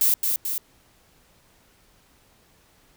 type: noise with echo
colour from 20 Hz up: violet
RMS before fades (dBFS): -19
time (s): 0.01-0.14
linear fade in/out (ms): 2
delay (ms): 220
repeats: 2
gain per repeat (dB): -4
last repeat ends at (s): 0.58
effects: pink hiss -59 dBFS RMS until 2.96 s